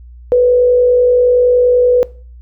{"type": "tone with frequency modulation", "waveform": "sine", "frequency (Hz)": 493.9, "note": "B4", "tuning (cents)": 0, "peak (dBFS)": -6, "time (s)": [0.32, 2.03], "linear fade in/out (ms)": 0, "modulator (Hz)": 50.5, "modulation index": 0.3, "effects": ["noise-tail reverb RT60 0.4 s tail -21 dB re dry", "added 60 Hz sine -33 dBFS peak until 2.41 s"]}